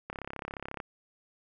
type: click train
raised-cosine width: 0.5 ms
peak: -22 dBFS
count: 25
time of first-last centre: 0.1-0.802 s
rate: 34.2 Hz
effects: none